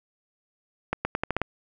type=accelerating click train; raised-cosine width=0.5 ms; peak=-10 dBFS; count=7; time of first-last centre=0.93-1.417 s; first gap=120 ms; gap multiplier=0.84; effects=none